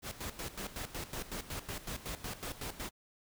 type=noise with tremolo; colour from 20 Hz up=pink; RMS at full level=-40 dBFS; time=0.02-2.91 s; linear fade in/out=50 ms; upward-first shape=square; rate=5.4 Hz; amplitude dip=75%; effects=none